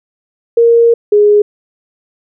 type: tone pair in turn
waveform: sine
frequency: 466.2 / 415.3 Hz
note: A#4 / G#4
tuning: 0 / 0 cents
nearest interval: major second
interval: 200 cents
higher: first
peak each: -4 dBFS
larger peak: neither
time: 0.57-0.94 / 1.12-1.42 s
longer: first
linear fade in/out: 5 ms
effects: none